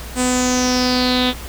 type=tone with low-pass filter sweep; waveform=sawtooth; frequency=251 Hz; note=B3; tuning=28 cents sharp; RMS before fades=-17 dBFS; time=0.15-1.34 s; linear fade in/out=50 ms; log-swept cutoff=8500 to 3500 Hz; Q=7.1; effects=added 60 Hz sine -32 dBFS peak until 1.48 s + pink hiss -34 dBFS RMS until 1.48 s